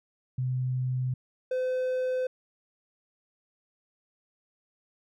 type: tone pair in turn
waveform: sine / triangle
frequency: 127.7 / 510.8 Hz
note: C3 / C5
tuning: -42 / -42 cents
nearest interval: 2 octaves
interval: 2400 cents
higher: second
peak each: -26 / -24 dBFS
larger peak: second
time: 0.38-1.14 / 1.51-2.27 s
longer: neither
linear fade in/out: 5 ms
effects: none